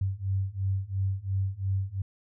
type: beating tone pair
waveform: sine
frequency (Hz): 95.1 / 98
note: F#2 / G2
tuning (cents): +48 / 0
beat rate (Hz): 2.9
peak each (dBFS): -30 / -29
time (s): 0.01-2.02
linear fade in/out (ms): 5
effects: none